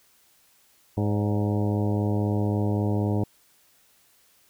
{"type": "harmonic tone with a mistuned harmonic", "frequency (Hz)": 103.83, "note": "G#2", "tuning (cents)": 0, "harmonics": [1, 2, 3, 4, 5, 6, 7, 8, 9], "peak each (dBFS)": [-24, -28, -30, -33, -36, -38, -39, -42, -43], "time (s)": [0.97, 3.24], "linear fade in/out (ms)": 5, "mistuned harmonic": 6, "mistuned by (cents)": -53, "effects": ["white hiss -61 dBFS RMS until 4.49 s"]}